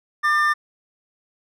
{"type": "tone pair together", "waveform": "triangle", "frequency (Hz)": [1198, 1795], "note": ["D6", "A6"], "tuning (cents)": [34, 34], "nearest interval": "perfect fifth", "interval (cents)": 700, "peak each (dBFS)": -17, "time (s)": [0.23, 0.54], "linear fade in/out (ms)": 20, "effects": []}